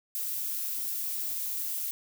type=noise; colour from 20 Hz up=violet; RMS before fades=-33 dBFS; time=0.15-1.91 s; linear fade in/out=0 ms; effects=none